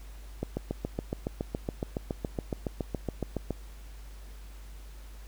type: click train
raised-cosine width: 2 ms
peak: -17 dBFS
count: 23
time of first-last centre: 0.43-3.507 s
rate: 7.15 Hz
effects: added 50 Hz sine -43 dBFS peak until 5.27 s + pink hiss -56 dBFS RMS until 5.27 s